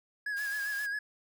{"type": "tone with vibrato", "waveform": "triangle", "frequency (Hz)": 1661.2, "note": "G#6", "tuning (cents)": 0, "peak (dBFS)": -30, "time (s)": [0.26, 0.99], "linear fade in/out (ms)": 5, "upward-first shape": "sine", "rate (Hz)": 7.5, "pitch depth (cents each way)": 46}
{"type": "high-pass noise", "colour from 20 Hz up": "white", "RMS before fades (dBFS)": -46, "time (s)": [0.36, 0.87], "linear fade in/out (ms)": 20, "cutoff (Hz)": 730, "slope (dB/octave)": 48}
{"effects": []}